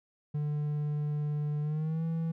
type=tone with pitch glide; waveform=triangle; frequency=148.5 to 163.82 Hz; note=D3 to E3; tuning=+20 to -10 cents; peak=-27 dBFS; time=0.34-2.32 s; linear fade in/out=10 ms; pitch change=+170 cents; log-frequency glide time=1.61-2.04 s; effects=none